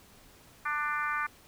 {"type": "harmonic tone", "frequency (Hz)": 296.8, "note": "D4", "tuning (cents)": 18, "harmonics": [3, 4, 5, 6, 7, 8], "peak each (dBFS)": [-41, -32, -34, -37, -40, -42], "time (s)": [0.65, 1.27], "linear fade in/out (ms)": 10, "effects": ["pink hiss -57 dBFS RMS until 1.47 s"]}